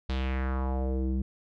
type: tone with low-pass filter sweep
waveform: square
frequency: 65.41 Hz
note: C2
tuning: in tune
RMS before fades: -29 dBFS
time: 0.09-1.22 s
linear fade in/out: 5 ms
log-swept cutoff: 4100 to 230 Hz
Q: 2.5
effects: none